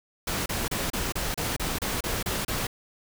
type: noise bursts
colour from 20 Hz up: pink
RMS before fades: -29 dBFS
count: 11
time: 0.27-2.67 s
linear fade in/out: 5 ms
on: 190 ms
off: 31 ms
effects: none